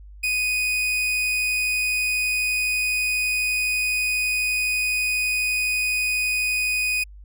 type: tone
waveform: 40% pulse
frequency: 2489 Hz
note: D#7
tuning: in tune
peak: -20 dBFS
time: 0.23-7.04 s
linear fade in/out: 10 ms
effects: added 50 Hz sine -40 dBFS peak until 7.24 s